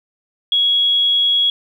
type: tone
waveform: sine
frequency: 3330 Hz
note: G#7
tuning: 4 cents sharp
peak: -12 dBFS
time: 0.52-1.5 s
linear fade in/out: 2 ms
effects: 8-bit